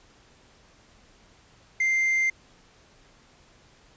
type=tone with quantisation; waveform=triangle; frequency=2093 Hz; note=C7; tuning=in tune; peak=-19 dBFS; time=1.8-2.3 s; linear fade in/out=5 ms; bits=8; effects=pink hiss -57 dBFS RMS until 3.96 s + resampled to 16000 Hz